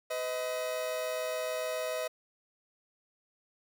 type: tone pair together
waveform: 40% pulse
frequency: 505 / 631.9 Hz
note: B4 / D#5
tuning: +39 / +27 cents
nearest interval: major third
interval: 388 cents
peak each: -36 / -33 dBFS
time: 0.1-2.08 s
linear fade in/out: 10 ms
effects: none